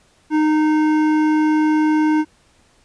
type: tone with hard clipping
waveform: sine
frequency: 308 Hz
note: D#4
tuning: 17 cents flat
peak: -15 dBFS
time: 0.3-2.25 s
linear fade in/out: 50 ms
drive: 12 dB
effects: pink hiss -56 dBFS RMS until 2.84 s + resampled to 22050 Hz